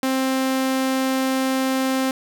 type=tone; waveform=sawtooth; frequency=263.4 Hz; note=C4; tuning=12 cents sharp; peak=-15 dBFS; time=0.03-2.11 s; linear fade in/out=2 ms; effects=none